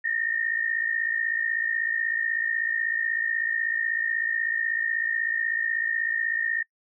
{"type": "tone pair together", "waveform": "sine", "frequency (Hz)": [1808.5, 1864.7], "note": ["A6", "A#6"], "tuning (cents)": [47, 0], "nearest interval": "minor second", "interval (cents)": 53, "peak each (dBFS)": [-27, -27], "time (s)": [0.04, 6.63], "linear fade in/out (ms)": 10, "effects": ["noise-tail reverb RT60 0.1 s tail -25 dB re dry"]}